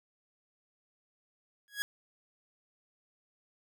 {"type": "tone with exponential growth", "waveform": "sawtooth", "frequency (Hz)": 1661.2, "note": "G#6", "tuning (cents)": 0, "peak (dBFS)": -24, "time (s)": [1.68, 1.82], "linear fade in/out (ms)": 0, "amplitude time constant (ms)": 30, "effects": []}